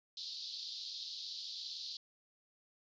white band-pass noise, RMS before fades -45 dBFS, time 0.17-1.97 s, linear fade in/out 2 ms, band 3700 to 4800 Hz, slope 48 dB/octave, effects resampled to 16000 Hz

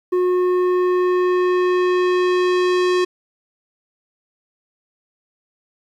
square tone with low-pass filter sweep, 362.4 Hz, F#4, 36 cents flat, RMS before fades -17 dBFS, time 0.12-3.05 s, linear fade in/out 10 ms, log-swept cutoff 850 to 5300 Hz, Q 0.77, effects 9-bit

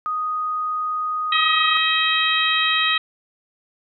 sine tone, 1244.5 Hz, D#6, in tune, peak -21 dBFS, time 0.06-1.77 s, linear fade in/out 0 ms
harmonic tone, 636 Hz, D#5, 38 cents sharp, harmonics 2 / 3 / 4 / 5 / 6, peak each -23 / -23 / -23 / -23 / -23 dBFS, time 1.32-2.98 s, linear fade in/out 5 ms
effects none

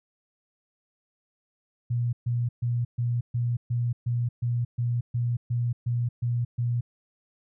sine tone bursts, 120 Hz, B2, 49 cents flat, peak -23 dBFS, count 14, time 1.9-6.81 s, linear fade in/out 10 ms, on 230 ms, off 130 ms, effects none

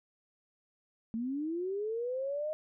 sine linear sweep, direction up, 218.6 to 625 Hz, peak -32 dBFS, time 1.14-2.53 s, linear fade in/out 0 ms, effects none

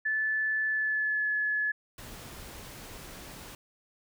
sine tone with pitch glide, 1742 to 1709.1 Hz, A6 to G#6, -18 to +49 cents, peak -26 dBFS, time 0.05-1.72 s, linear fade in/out 10 ms, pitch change -33 cents, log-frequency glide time 0.67-1.3 s
pink noise, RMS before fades -45 dBFS, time 1.98-3.55 s, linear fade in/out 2 ms
effects none

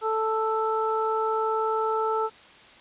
harmonic tone, 440.5 Hz, A4, 2 cents sharp, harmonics 1 / 2 / 3, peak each -26 / -28 / -28 dBFS, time 0.01-2.3 s, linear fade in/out 50 ms, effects white hiss -50 dBFS RMS until 2.8 s + resampled to 8000 Hz

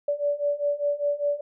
sine beating tone pair, 576 / 581 Hz, D5 / D5, -34 / -19 cents, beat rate 5 Hz, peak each -27 / -25 dBFS, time 0.08-1.41 s, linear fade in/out 5 ms, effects none

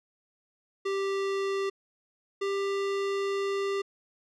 square tone pair in turn, 392 / 395.6 Hz, G4 / G4, 0 / +16 cents, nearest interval unison, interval 16 cents, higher second, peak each -28 dBFS, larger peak neither, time 0.85-1.7 / 2.41-3.82 s, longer second, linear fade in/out 10 ms, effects low-pass 5000 Hz 12 dB/octave

